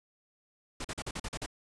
pink noise bursts, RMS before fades -37 dBFS, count 8, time 0.8-1.462 s, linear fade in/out 5 ms, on 46 ms, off 42 ms, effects resampled to 22050 Hz

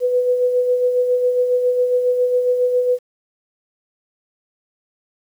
sine tone with tremolo, 496.7 Hz, B4, 10 cents sharp, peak -12 dBFS, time 0-2.99 s, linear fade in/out 50 ms, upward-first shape sine, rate 7.3 Hz, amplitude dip 45%, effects 8-bit

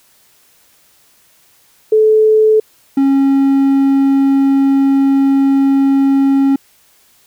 sine / triangle tone pair in turn, 434 / 273.4 Hz, A4 / C#4, -24 / -24 cents, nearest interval minor sixth, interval 800 cents, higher first, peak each -6 dBFS, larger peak neither, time 1.92-2.6 / 2.97-6.56 s, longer second, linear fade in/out 5 ms, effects white hiss -51 dBFS RMS until 7.26 s

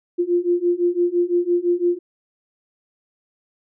sine beating tone pair, 347.2 / 353.1 Hz, F4 / F4, -10 / +19 cents, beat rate 5.9 Hz, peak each -20 / -19 dBFS, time 0.18-1.99 s, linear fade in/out 20 ms, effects none

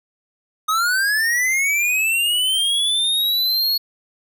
square linear sweep, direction up, 1244.5 to 4363 Hz, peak -17 dBFS, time 0.68-3.78 s, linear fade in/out 10 ms, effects none

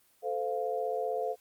sine chord, F major, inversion first, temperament equal with one note detuned, 440 / 515.7 / 698.5 Hz, A4 / C5 / F5, 0 / -25 / 0 cents, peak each -34 dBFS, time 0.22-1.36 s, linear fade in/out 50 ms, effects white hiss -66 dBFS RMS until 1.4 s + Opus 24 kbps

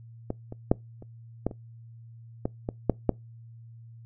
clicks, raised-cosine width 2 ms, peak -16 / -25 / -6 / -30 / -12 / -26 / -14 / -16 / -7 / -7 dBFS, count 10, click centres 0.304 / 0.524 / 0.715 / 1.024 / 1.466 / 1.512 / 2.455 / 2.689 / 2.897 / 3.093 s, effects noise-tail reverb RT60 0.2 s tail -24 dB re dry + added 115 Hz sine -45 dBFS peak until 4.05 s

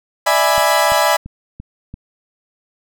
30% pulse chord, E dominant seventh, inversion third, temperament equal with one note detuned, 593.8 / 659.3 / 830.6 / 987.8 Hz, D5 / E5 / G#5 / B5, +19 / 0 / 0 / 0 cents, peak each -15 dBFS, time 0.26-1.17 s, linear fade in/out 10 ms
click train, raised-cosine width 5 ms, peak -18 dBFS, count 5, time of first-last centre 0.58-1.941 s, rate 2.94 Hz
effects none

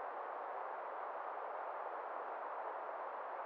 white band-pass noise, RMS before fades -45 dBFS, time 0-3.45 s, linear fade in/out 0 ms, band 520 to 1100 Hz, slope 24 dB/octave, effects none

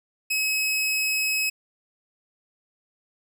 sawtooth tone, 2560 Hz, D#7, 49 cents sharp, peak -19 dBFS, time 0.3-1.5 s, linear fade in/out 10 ms, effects none

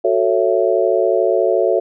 sine chord, F# minor seventh, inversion none, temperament just, 370 / 444 / 555 / 666 Hz, F#4 / A4 / C#5 / E5, 0 / +16 / +2 / +18 cents, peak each -18 dBFS, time 0.04-1.8 s, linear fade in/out 10 ms, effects none

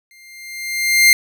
sawtooth tone with exponential growth, 2100 Hz, C7, 6 cents sharp, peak -3 dBFS, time 0.11-1.13 s, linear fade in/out 1 ms, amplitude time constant 220 ms, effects none

